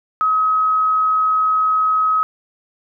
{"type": "tone", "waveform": "sine", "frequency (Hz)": 1273, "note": "D#6", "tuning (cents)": 39, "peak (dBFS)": -13, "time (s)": [0.21, 2.23], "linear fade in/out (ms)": 0, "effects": []}